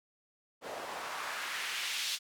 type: noise with band-pass filter sweep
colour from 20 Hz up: white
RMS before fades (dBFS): -38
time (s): 0.61-2.19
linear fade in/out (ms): 50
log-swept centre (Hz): 540 to 3900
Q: 1.4
effects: none